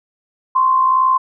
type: tone pair together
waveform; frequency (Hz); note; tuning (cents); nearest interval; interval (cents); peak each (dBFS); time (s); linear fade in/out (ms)
sine; 1040.1 / 1102; C6 / C#6; -11 / -11; minor second; 100; -11 / -21; 0.55-1.18; 10
effects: none